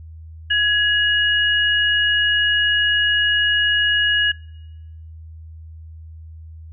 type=tone pair together; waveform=sine; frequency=1673 / 2886 Hz; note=G#6 / F#7; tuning=+12 / -44 cents; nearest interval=major sixth; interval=944 cents; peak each=-17 / -18 dBFS; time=0.5-4.32 s; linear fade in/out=10 ms; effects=noise-tail reverb RT60 1.0 s tail -25 dB re dry + added 80 Hz sine -35 dBFS peak until 6.72 s